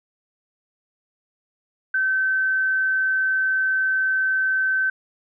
sine tone, 1538 Hz, G6, 33 cents flat, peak -18 dBFS, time 1.94-4.9 s, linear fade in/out 5 ms, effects none

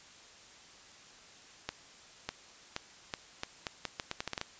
accelerating click train, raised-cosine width 0.2 ms, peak -17 dBFS, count 14, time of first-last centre 1.69-4.414 s, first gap 600 ms, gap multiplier 0.79, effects white hiss -55 dBFS RMS until 4.59 s + resampled to 16000 Hz

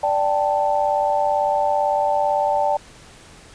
sine chord, D suspended fourth, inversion none, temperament just, 587.3 / 783.1 / 881 Hz, D5 / G5 / A5, 0 / -2 / +2 cents, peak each -21 dBFS, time 0.03-2.77 s, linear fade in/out 5 ms, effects pink hiss -45 dBFS RMS until 3.54 s + resampled to 22050 Hz

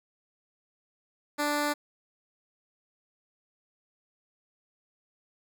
10% pulse tone, 293.7 Hz, D4, in tune, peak -18 dBFS, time 1.38-1.74 s, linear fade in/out 20 ms, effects none

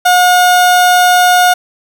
30% pulse tone, 721 Hz, F#5, 45 cents flat, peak -3 dBFS, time 0.05-1.54 s, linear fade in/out 10 ms, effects none

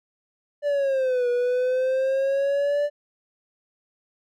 triangle exponential two-way sweep, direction down then up, 587.3 to 483.7 to 587.3 Hz, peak -18 dBFS, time 0.62-2.9 s, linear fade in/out 50 ms, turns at 1.29 s, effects none

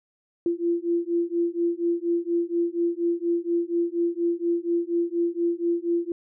sine beating tone pair, 340 / 344.2 Hz, F4 / F4, -46 / -25 cents, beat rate 4.2 Hz, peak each -25 dBFS, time 0.46-6.12 s, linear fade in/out 2 ms, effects none

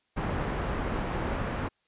pink low-pass noise, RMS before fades -31 dBFS, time 0.16-1.69 s, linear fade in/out 20 ms, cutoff 1600 Hz, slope 12 dB/octave, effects white hiss -73 dBFS RMS until 1.87 s + resampled to 8000 Hz

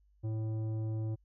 triangle tone with tanh clipping, 110 Hz, A2, in tune, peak -34 dBFS, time 0.23-1.16 s, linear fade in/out 20 ms, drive 15 dB, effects added 50 Hz sine -64 dBFS peak until 1.24 s

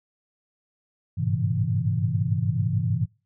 sine tone cluster, 99.5 / 106.4 / 117.7 / 135 / 164.4 Hz, G2 / G#2 / A#2 / C#3 / E3, +26 / +42 / +17 / -45 / -4 cents, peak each -28 dBFS, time 1.17-3.06 s, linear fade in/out 20 ms, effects noise-tail reverb RT60 0.3 s tail -23 dB re dry

